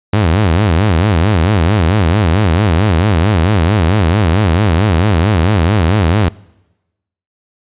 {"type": "tone with vibrato", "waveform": "sawtooth", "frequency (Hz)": 93, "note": "F#2", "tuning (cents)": 9, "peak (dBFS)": -5, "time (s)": [0.13, 6.29], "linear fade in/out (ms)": 5, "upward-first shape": "sine", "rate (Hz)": 4.5, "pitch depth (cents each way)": 280, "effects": ["noise-tail reverb RT60 1.0 s tail -24 dB re dry", "resampled to 8000 Hz"]}